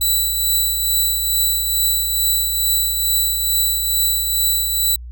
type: tone with tremolo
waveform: 5% pulse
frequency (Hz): 3966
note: B7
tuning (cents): +7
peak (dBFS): -6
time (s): 0.01-4.96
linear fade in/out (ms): 5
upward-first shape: triangle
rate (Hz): 2.3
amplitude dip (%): 45
effects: added 60 Hz sine -30 dBFS peak until 5.11 s